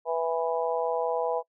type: harmonic tone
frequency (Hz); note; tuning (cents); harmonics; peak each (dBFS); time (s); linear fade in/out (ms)
164.81; E3; 0; 3 / 4 / 5 / 6; -28 / -30 / -32 / -34; 0.05-1.43; 50
effects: noise-tail reverb RT60 0.1 s tail -25 dB re dry